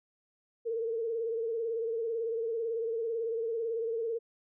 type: tone with vibrato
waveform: sine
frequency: 456.3 Hz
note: A#4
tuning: 37 cents flat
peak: -30 dBFS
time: 0.65-4.19 s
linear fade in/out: 20 ms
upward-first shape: sine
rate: 18 Hz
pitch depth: 57 cents each way
effects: none